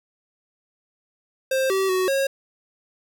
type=tone with pitch steps; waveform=square; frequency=528 / 384.4 / 372.2 / 544 Hz; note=C5 / G4 / F#4 / C#5; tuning=+16 / -34 / +10 / -33 cents; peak=-20 dBFS; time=1.51-2.27 s; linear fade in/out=5 ms; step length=190 ms; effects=none